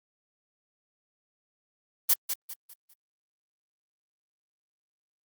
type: noise with echo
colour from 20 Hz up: blue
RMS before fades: -20 dBFS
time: 2.09-2.14 s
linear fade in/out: 10 ms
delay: 200 ms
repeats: 4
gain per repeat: -9 dB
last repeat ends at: 2.94 s
effects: Opus 32 kbps